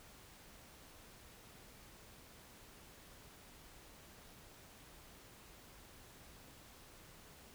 silence, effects pink hiss -59 dBFS RMS until 7.54 s

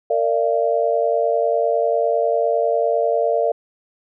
sine tone cluster, 458.6 / 591 / 681 Hz, A#4 / D5 / F5, -28 / +11 / -44 cents, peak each -20 dBFS, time 0.1-3.52 s, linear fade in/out 5 ms, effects none

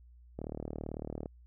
click train, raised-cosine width 2 ms, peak -25 dBFS, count 34, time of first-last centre 0.39-1.258 s, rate 38 Hz, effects added 60 Hz sine -54 dBFS peak until 1.46 s

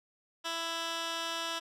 15% pulse tone with band-pass filter, 331.7 Hz, E4, 11 cents sharp, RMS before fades -36 dBFS, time 0.44-1.6 s, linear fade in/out 20 ms, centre 3300 Hz, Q 0.9, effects none

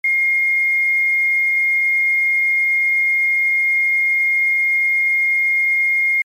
sine tone with quantisation, 2134 Hz, C7, 34 cents sharp, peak -13 dBFS, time 0.04-6.22 s, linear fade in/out 5 ms, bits 7, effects MP3 64 kbps

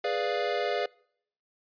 square chord, G# diminished seventh, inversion none, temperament equal, 415.3 / 493.9 / 587.3 / 698.5 Hz, G#4 / B4 / D5 / F5, 0 / 0 / 0 / 0 cents, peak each -33 dBFS, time 0.04-0.86 s, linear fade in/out 5 ms, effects noise-tail reverb RT60 0.7 s tail -26 dB re dry + resampled to 11025 Hz

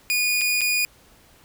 sawtooth tone with dropouts, 2454 Hz, D#7, 25 cents flat, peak -16 dBFS, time 0.1-0.85 s, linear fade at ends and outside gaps 0 ms, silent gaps 0.411-0.415 / 0.609-0.615 s, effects pink hiss -54 dBFS RMS until 1.44 s

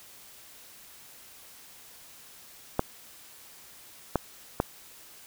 clicks, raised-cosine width 1 ms, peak -9 dBFS, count 3, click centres 2.794 / 4.157 / 4.601 s, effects white hiss -51 dBFS RMS until 5.26 s

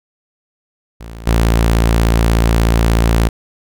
sawtooth tone with level steps, 56.6 Hz, A1, 50 cents sharp, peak -25 / -6 dBFS, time 1-3.29 s, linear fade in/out 10 ms, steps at 1.27 s, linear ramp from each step 5 ms, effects none

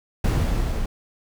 brown noise with level ramp, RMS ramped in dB -18 to -26 dBFS, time 0.24-0.86 s, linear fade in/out 5 ms, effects none

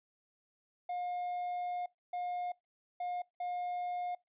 triangle tone bursts at uneven times, 714 Hz, F5, 38 cents sharp, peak -33 dBFS, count 4, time 0.89-1.86 / 2.13-2.52 / 3-3.22 / 3.4-4.15 s, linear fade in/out 5 ms, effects noise-tail reverb RT60 0.2 s tail -25 dB re dry + resampled to 8000 Hz

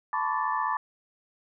sine tone cluster, 878 / 995 / 1084 / 1158 / 1758 Hz, A5 / B5 / C#6 / D6 / A6, -4 / +13 / -39 / -25 / -2 cents, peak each -31 / -30 / -34 / -31 / -35 dBFS, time 0.13-0.77 s, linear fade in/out 2 ms, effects none

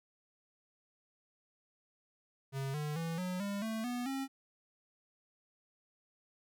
square tone with pitch steps, 135.8 / 149.81 / 165.27 / 182.32 / 201.1 / 221.9 / 244.8 / 270 Hz, C#3 / D3 / E3 / F#3 / G3 / A3 / B3 / C#4, -35 / +35 / +5 / -25 / +44 / +15 / -15 / -45 cents, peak -36 dBFS, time 2.52-4.28 s, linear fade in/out 50 ms, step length 220 ms, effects none

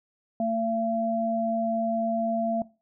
sine tone pair together, 226.2 / 677.8 Hz, A3 / E5, +48 / +48 cents, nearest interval octave + perfect fifth, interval 1900 cents, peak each -27 / -26 dBFS, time 0.4-2.62 s, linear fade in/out 2 ms, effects noise-tail reverb RT60 0.3 s tail -19 dB re dry

